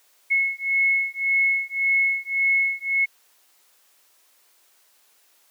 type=beating tone pair; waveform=sine; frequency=2184 / 2185.8 Hz; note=C#7 / C#7; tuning=-26 / -25 cents; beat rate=1.8 Hz; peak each=-22 dBFS; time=0.3-3.06 s; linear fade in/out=20 ms; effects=white hiss -60 dBFS RMS until 5.5 s + high-pass 400 Hz 12 dB/octave